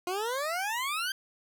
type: exponential sweep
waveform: 20% pulse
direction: up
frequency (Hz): 349.2 to 1593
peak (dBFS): -25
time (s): 0.07-1.12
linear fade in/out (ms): 2
effects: none